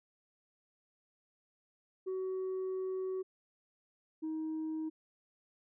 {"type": "tone pair in turn", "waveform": "sine", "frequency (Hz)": [375.9, 315.5], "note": ["F#4", "D#4"], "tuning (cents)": [27, 24], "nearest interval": "minor third", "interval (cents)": 303, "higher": "first", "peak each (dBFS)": [-32, -33], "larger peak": "first", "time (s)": [[2.06, 3.23], [4.22, 4.9]], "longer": "first", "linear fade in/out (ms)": 20, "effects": ["tanh soft clip ceiling -33 dBFS"]}